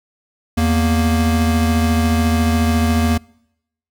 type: tone pair together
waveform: square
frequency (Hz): 82.41 / 233.1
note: E2 / A#3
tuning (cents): 0 / 0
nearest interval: octave + tritone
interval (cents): 1800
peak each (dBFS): -17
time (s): 0.57-3.18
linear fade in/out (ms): 10
effects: noise-tail reverb RT60 0.8 s tail -26 dB re dry